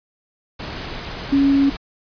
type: tone in noise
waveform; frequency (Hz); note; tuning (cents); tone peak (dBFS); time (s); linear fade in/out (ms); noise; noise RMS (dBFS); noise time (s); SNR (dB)
sine; 277.2; C#4; 0; -12; 1.32-1.7; 10; pink; -30; 0.59-1.77; +15
effects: resampled to 11025 Hz